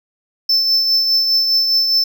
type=tone with tremolo; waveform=triangle; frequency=5290 Hz; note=E8; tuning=5 cents sharp; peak=-9 dBFS; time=0.49-2.04 s; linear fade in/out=5 ms; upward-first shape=triangle; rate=4.9 Hz; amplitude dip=45%; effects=none

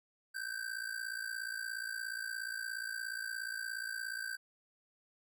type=ring-modulated tone; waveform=square; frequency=1558 Hz; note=G6; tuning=11 cents flat; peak=-36 dBFS; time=0.34-4.37 s; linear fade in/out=20 ms; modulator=28.5 Hz; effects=none

